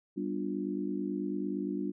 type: chord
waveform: sine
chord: G dominant seventh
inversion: none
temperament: just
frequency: 196 / 245 / 294 / 352.8 Hz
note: G3 / B3 / D4 / F4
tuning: 0 / -14 / +2 / +18 cents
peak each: -36 / -40 / -35 / -38 dBFS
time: 0.16-1.92 s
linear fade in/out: 20 ms
effects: none